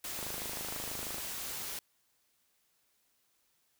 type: noise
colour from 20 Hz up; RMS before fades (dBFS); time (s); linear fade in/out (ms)
white; -40; 0.04-1.79; 2
type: click train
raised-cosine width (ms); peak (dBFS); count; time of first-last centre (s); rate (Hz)
1; -29; 27; 0.19-1.182; 26.2
effects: white hiss -74 dBFS RMS until 3.79 s